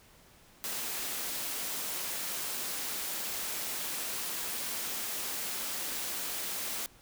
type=high-pass noise; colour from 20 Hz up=white; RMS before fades=-36 dBFS; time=0.64-6.86 s; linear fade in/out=0 ms; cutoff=170 Hz; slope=24 dB/octave; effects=pink hiss -59 dBFS RMS until 7.01 s